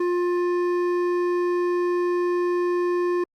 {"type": "tone with hard clipping", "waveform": "sine", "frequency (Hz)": 353.2, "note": "F4", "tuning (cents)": 20, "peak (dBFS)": -22, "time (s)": [0, 3.24], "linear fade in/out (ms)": 5, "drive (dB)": 10, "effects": ["Opus 32 kbps"]}